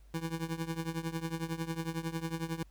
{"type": "tone with tremolo", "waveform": "25% pulse", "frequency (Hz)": 163.9, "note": "E3", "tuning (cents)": -10, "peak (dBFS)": -27, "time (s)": [0.14, 2.63], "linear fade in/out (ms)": 2, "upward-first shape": "triangle", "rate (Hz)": 11, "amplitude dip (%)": 90, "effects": ["added 50 Hz sine -54 dBFS peak until 2.7 s", "pink hiss -70 dBFS RMS until 2.7 s"]}